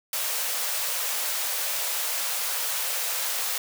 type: high-pass noise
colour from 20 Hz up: white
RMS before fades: -28 dBFS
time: 0.13-3.58 s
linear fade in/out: 2 ms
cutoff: 460 Hz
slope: 96 dB/octave
effects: none